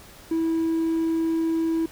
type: tone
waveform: triangle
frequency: 326.5 Hz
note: E4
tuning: 17 cents flat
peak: -18 dBFS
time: 0.31-1.86 s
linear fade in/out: 5 ms
effects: tanh soft clip ceiling -15 dBFS + pink hiss -47 dBFS RMS until 1.91 s